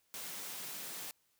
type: high-pass noise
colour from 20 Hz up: white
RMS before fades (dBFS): -44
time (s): 0.14-1.11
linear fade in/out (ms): 0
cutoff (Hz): 120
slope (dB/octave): 48
effects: white hiss -75 dBFS RMS until 1.39 s